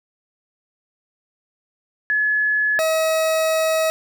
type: tone pair in turn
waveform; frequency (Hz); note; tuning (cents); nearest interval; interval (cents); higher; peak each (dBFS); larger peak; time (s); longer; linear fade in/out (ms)
sine / 40% pulse; 1706 / 639; G#6 / D#5; +46 / +46; octave + perfect fourth; 1700; first; -16; neither; 2.1-2.79 / 2.79-3.9; second; 0
effects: none